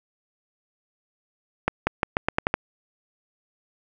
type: accelerating click train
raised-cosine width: 0.5 ms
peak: -5 dBFS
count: 8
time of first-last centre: 1.68-2.541 s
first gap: 190 ms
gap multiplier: 0.85
effects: none